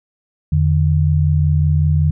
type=tone pair together; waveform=sine; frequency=84.8 / 150.14 Hz; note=E2 / D3; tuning=+50 / +39 cents; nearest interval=minor seventh; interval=989 cents; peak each=-14 dBFS; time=0.52-2.11 s; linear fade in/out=5 ms; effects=none